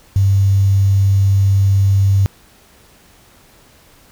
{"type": "tone with quantisation", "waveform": "sine", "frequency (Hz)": 98, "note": "G2", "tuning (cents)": 0, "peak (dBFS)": -9, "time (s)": [0.16, 2.26], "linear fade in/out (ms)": 0, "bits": 6, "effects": ["pink hiss -48 dBFS RMS until 4.11 s"]}